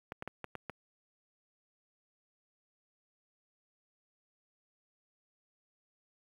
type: clicks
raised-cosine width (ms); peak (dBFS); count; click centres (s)
0.5; -24; 6; 0.121 / 0.224 / 0.276 / 0.443 / 0.553 / 0.697
effects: high-pass 60 Hz 12 dB/octave + 9-bit